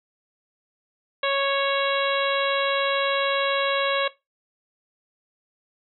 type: harmonic tone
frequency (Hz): 553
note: C#5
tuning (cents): -4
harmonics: 1 / 2 / 3 / 4 / 5 / 6 / 7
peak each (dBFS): -24 / -27 / -29 / -30 / -31 / -32 / -32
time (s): 1.23-4.08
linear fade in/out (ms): 5
effects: noise-tail reverb RT60 0.2 s tail -17 dB re dry